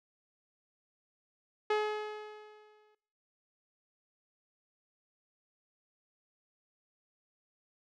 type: tone with exponential decay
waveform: sawtooth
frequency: 424.4 Hz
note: G#4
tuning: 38 cents sharp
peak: -22 dBFS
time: 1.7-2.95 s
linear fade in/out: 5 ms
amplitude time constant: 270 ms
effects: noise-tail reverb RT60 0.8 s tail -23 dB re dry + low-pass 3000 Hz 12 dB/octave